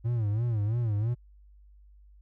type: tone with vibrato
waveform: triangle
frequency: 111.2 Hz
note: A2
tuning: 19 cents sharp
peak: -23 dBFS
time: 0.04-1.15 s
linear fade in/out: 20 ms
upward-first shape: sine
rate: 3 Hz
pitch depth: 150 cents each way
effects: added 50 Hz sine -52 dBFS peak until 2.21 s